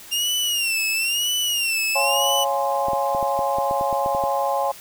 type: tone with vibrato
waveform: sawtooth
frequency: 2785 Hz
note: F7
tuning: 5 cents flat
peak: -17 dBFS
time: 0.11-2.45 s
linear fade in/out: 20 ms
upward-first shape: sine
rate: 1 Hz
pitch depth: 120 cents each way
type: chord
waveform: sine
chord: Db major seventh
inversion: none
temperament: equal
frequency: 554.4 / 698.5 / 830.6 / 1046.5 Hz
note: Db5 / F5 / Ab5 / C6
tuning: 0 / 0 / 0 / 0 cents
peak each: -24 / -27 / -23 / -27 dBFS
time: 1.95-4.72 s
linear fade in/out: 10 ms
type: clicks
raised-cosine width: 2 ms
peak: -19 dBFS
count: 12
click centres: 2.884 / 2.933 / 3.149 / 3.228 / 3.391 / 3.585 / 3.711 / 3.811 / 3.928 / 4.061 / 4.149 / 4.238 s
effects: white hiss -42 dBFS RMS until 4.8 s